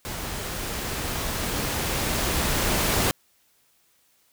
pink noise with level ramp, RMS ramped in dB -33 to -22 dBFS, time 0.05-3.11 s, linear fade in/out 0 ms, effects white hiss -64 dBFS RMS until 4.32 s

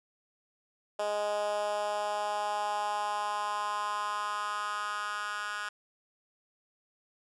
10% pulse tone with high-pass filter sweep, 207.7 Hz, G#3, in tune, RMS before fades -33 dBFS, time 0.99-5.69 s, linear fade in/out 5 ms, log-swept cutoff 570 to 1500 Hz, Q 3.6, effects resampled to 24000 Hz

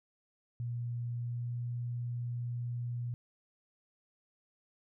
sine tone with pitch glide, 119.6 to 120.57 Hz, A#2 to B2, +45 to -41 cents, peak -34 dBFS, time 0.6-3.14 s, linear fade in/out 0 ms, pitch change +14 cents, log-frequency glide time 1.14-1.56 s, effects none

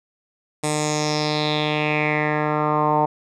10% pulse tone with low-pass filter sweep, 151.2 Hz, D#3, 49 cents flat, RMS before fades -21 dBFS, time 0.63-3.06 s, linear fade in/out 10 ms, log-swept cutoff 8800 to 870 Hz, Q 4.5, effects none

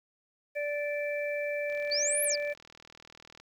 harmonic tone, 584 Hz, D5, 10 cents flat, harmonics 1 / 3 / 4, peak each -31 / -40 / -37 dBFS, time 0.55-2.54 s, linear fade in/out 20 ms
click train, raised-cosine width 0.2 ms, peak -33 dBFS, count 69, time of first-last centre 1.7-3.4 s, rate 40 Hz
sine exponential two-way sweep, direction up then down, 4357 to 11780 to 4357 Hz, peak -27 dBFS, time 1.91-2.36 s, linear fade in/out 10 ms, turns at 2.24 s
effects 10-bit

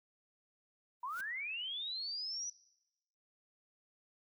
white noise with exponential growth, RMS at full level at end -49 dBFS, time 1-1.21 s, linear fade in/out 5 ms, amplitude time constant 44 ms
sine linear sweep, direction up, 943 to 5940 Hz, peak -38 dBFS, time 1.03-2.5 s, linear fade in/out 5 ms
effects noise-tail reverb RT60 0.9 s tail -20 dB re dry

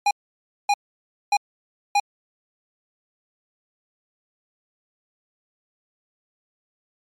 square tone bursts, 816 Hz, G#5, 31 cents flat, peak -16 dBFS, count 4, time 0.06-2 s, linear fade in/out 5 ms, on 50 ms, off 580 ms, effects low-pass 7000 Hz 12 dB/octave + MP3 96 kbps

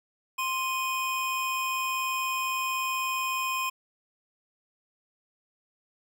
square tone pair together, 1046.5 / 2489 Hz, C6 / D#7, 0 / 0 cents, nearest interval octave + minor third, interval 1500 cents, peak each -30 / -32 dBFS, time 0.38-3.7 s, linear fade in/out 10 ms, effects none

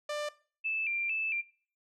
sawtooth tone, 594 Hz, D5, 20 cents sharp, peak -29 dBFS, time 0.09-0.29 s, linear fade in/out 5 ms
sine tone with vibrato, 2498 Hz, D#7, 6 cents sharp, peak -29 dBFS, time 0.64-1.42 s, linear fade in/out 20 ms, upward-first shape square, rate 2.2 Hz, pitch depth 88 cents each way
effects noise-tail reverb RT60 0.4 s tail -19 dB re dry + low-pass 7000 Hz 12 dB/octave

